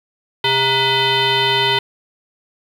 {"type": "tone with frequency modulation", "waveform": "sine", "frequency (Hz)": 1999, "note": "B6", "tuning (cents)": 20, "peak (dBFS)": -12, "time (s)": [0.44, 1.79], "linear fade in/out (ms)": 5, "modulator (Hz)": 532, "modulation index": 3.3, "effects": ["tanh soft clip ceiling -8 dBFS", "7-bit"]}